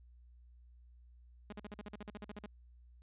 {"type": "tone bursts", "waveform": "sawtooth", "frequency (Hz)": 207.7, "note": "G#3", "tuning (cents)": 0, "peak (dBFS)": -40, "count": 14, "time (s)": [1.5, 2.462], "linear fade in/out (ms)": 2, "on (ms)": 26, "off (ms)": 46, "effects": ["added 60 Hz sine -57 dBFS peak until 3.02 s", "resampled to 8000 Hz"]}